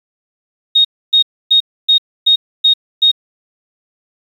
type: tone bursts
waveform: sine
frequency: 3729 Hz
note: A#7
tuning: in tune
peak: -6 dBFS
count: 7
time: 0.75-3.116 s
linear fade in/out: 10 ms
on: 98 ms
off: 280 ms
effects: 7-bit